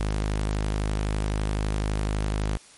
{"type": "tone", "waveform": "sawtooth", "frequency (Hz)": 51.91, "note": "G#1", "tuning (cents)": 0, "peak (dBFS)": -20, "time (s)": [0, 2.57], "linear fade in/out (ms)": 0, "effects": ["white hiss -51 dBFS RMS until 2.77 s", "MP3 48 kbps"]}